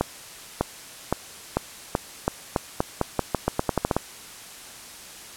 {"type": "accelerating click train", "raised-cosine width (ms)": 1, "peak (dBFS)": -6, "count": 18, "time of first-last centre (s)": [0.01, 3.966], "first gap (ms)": 600, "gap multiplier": 0.86, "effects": ["white hiss -42 dBFS RMS until 5.36 s", "low-pass 11000 Hz 12 dB/octave"]}